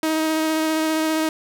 sawtooth tone with vibrato, 315.7 Hz, D#4, 25 cents sharp, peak -15 dBFS, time 0.03-1.29 s, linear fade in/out 2 ms, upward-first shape sine, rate 15 Hz, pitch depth 12 cents each way, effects none

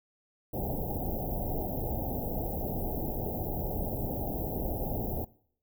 pink band-stop noise, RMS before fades -33 dBFS, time 0.53-5.25 s, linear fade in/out 10 ms, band 840 to 13000 Hz, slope 96 dB/octave, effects noise-tail reverb RT60 0.6 s tail -21 dB re dry

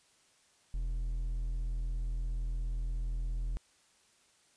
triangle tone with hard clipping, 41.48 Hz, E1, 12 cents sharp, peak -33 dBFS, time 0.74-3.57 s, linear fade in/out 0 ms, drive 7 dB, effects white hiss -67 dBFS RMS until 4.56 s + resampled to 22050 Hz

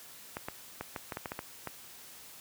clicks, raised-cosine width 0.5 ms, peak -21 dBFS, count 10, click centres 0.369 / 0.485 / 0.81 / 0.962 / 1.122 / 1.171 / 1.258 / 1.319 / 1.391 / 1.673 s, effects white hiss -51 dBFS RMS until 2.4 s + high-pass 60 Hz 12 dB/octave

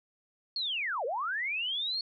sine linear two-way sweep, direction down then up, 4400 to 439.3 to 4400 Hz, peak -30 dBFS, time 0.56-2.01 s, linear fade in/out 2 ms, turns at 1.05 s, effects none

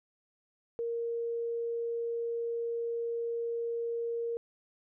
sine tone, 466.2 Hz, A#4, in tune, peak -31 dBFS, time 0.79-4.37 s, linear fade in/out 0 ms, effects none

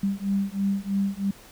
sine beating tone pair, 196 / 199.1 Hz, G3 / G3, 0 / +27 cents, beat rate 3.1 Hz, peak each -26 dBFS, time 0.03-1.31 s, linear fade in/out 5 ms, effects pink hiss -49 dBFS RMS until 1.51 s

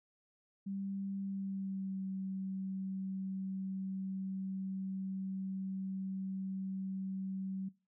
sine tone with pitch glide, 196 to 191.08 Hz, G3 to G3, 0 to -44 cents, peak -37 dBFS, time 0.66-7.69 s, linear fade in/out 10 ms, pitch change -44 cents, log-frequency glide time 1.21-2.03 s, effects noise-tail reverb RT60 0.3 s tail -20 dB re dry

